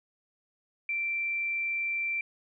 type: tone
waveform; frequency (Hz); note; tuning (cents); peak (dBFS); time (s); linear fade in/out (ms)
sine; 2349; D7; 0; -28; 0.89-2.21; 2
effects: none